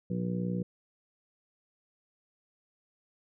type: harmonic tone with a mistuned harmonic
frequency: 60 Hz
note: B1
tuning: 49 cents flat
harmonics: 2 / 3 / 4 / 5 / 6 / 7 / 8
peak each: -37 / -31 / -41 / -45 / -43 / -50 / -41 dBFS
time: 0.1-0.63 s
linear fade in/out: 5 ms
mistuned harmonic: 8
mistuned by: +19 cents
effects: none